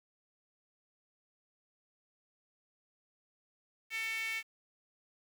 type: tone with high-pass filter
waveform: sawtooth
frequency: 446.5 Hz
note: A4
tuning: 25 cents sharp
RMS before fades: -37 dBFS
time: 3.9-4.43 s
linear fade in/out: 50 ms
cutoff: 2200 Hz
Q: 6.5
effects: 10-bit